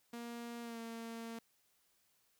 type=tone with pitch glide; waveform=sawtooth; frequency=235.8 to 229 Hz; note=A#3 to A#3; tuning=+20 to -31 cents; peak=-40 dBFS; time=0.13-1.39 s; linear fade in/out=5 ms; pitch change=-51 cents; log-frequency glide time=0.62-0.79 s; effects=white hiss -75 dBFS RMS until 2.39 s